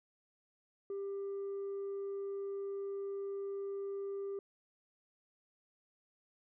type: tone with tanh clipping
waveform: sine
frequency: 396.1 Hz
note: G4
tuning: 18 cents sharp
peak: -38 dBFS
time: 0.9-4.39 s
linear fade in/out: 2 ms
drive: 1 dB
effects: none